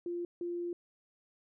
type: tone bursts at uneven times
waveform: sine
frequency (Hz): 347.6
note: F4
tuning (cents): -8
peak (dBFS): -34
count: 2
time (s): 0.06-0.25 / 0.41-0.73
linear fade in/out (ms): 2
effects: none